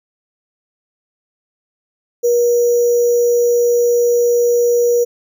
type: tone with sample-and-hold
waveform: sine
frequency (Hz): 478.6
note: A#4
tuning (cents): +46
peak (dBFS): -10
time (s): 2.23-5.05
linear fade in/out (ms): 20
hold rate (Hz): 6300
effects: none